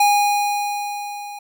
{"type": "tone with level ramp", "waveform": "square", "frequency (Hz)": 820, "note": "G#5", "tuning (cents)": -22, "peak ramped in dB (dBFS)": [-12, -32], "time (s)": [0, 1.39], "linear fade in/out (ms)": 5, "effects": []}